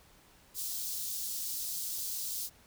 white high-pass noise, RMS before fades -37 dBFS, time 0.54-2.5 s, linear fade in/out 50 ms, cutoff 4100 Hz, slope 24 dB/octave, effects pink hiss -61 dBFS RMS until 2.66 s

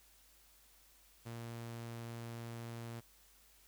sawtooth tone, 116.54 Hz, A#2, in tune, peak -40 dBFS, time 1.25-3.01 s, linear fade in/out 20 ms, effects added 50 Hz sine -70 dBFS peak until 3.67 s + white hiss -66 dBFS RMS until 3.67 s

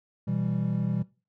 triangle chord, E minor, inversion second, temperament equal, 123.47 / 164.81 / 196 Hz, B2 / E3 / G3, 0 / 0 / 0 cents, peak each -28 dBFS, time 0.27-1.03 s, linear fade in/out 10 ms, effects noise-tail reverb RT60 0.3 s tail -19 dB re dry

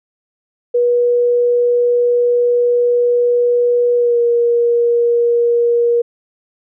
sine tone with pitch glide, 483.7 to 473.5 Hz, B4 to A#4, -36 to +27 cents, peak -10 dBFS, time 0.74-6.02 s, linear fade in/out 10 ms, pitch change -37 cents, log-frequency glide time 3.96-4.19 s, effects none

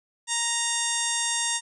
harmonic tone with a mistuned harmonic, 936 Hz, A#5, 7 cents sharp, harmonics 1 / 2 / 3 / 4 / 5 / 6 / 7 / 8 / 9 / 10, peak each -34 / -33 / -36 / -32 / -40 / -34 / -32 / -32 / -32 / -34 dBFS, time 0.27-1.61 s, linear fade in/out 50 ms, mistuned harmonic 4, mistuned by -49 cents, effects none

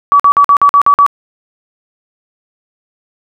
sine tone bursts, 1143 Hz, D6, 47 cents flat, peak -3 dBFS, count 8, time 0.12-1.064 s, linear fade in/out 0 ms, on 76 ms, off 48 ms, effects none

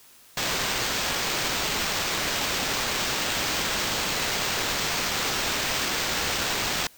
violet noise with sample-and-hold, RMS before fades -27 dBFS, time 0.37-6.87 s, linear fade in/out 2 ms, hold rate 11025 Hz, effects white hiss -53 dBFS RMS until 6.97 s

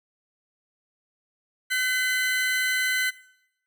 35% pulse tone pair together, 1520.8 / 2030 Hz, F#6 / B6, +47 / +47 cents, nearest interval perfect fourth, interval 500 cents, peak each -24 dBFS, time 1.7-3.11 s, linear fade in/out 20 ms, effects noise-tail reverb RT60 0.8 s tail -20 dB re dry

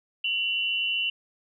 sine tone pair together, 2748 / 2960 Hz, F7 / F#7, -29 / 0 cents, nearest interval minor second, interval 129 cents, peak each -27 dBFS, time 0.24-1.1 s, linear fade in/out 5 ms, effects none

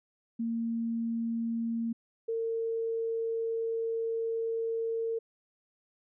sine tone pair in turn, 230 / 454.7 Hz, A#3 / A#4, -23 / -43 cents, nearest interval octave, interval 1180 cents, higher second, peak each -29 / -29 dBFS, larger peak neither, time 0.39-1.93 / 2.28-5.19 s, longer second, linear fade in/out 10 ms, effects none

